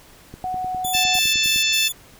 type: click train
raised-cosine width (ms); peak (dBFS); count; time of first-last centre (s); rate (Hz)
3; -23; 13; 0.34-1.561; 9.83
type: tone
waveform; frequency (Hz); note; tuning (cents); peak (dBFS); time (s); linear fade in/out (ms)
sine; 740; F#5; 0; -23; 0.44-1.19; 2
type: tone bursts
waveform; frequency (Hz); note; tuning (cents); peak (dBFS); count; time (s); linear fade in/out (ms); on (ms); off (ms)
10% pulse; 3474; A7; -23; -17; 4; 0.84-1.925; 10; 200; 95
type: harmonic tone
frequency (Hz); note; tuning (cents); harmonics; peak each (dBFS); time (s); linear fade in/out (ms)
880; A5; 0; 2 / 3 / 4 / 5 / 6 / 7 / 8; -33 / -21 / -21 / -29 / -27 / -31 / -28; 0.93-1.89; 20
effects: pink hiss -48 dBFS RMS until 2.19 s